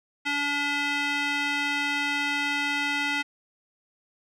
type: tone with band-pass filter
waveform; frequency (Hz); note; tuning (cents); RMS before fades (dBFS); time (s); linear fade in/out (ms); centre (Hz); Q
square; 287.1; D4; -39; -27; 0.25-3.23; 20; 2300; 1.8
effects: none